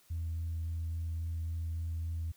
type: tone with vibrato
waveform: sine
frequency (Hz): 82.41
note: E2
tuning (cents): 0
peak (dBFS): -32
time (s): 0.1-2.32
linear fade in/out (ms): 10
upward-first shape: triangle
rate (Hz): 3.6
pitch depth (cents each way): 14
effects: tanh soft clip ceiling -30 dBFS + white hiss -65 dBFS RMS until 2.36 s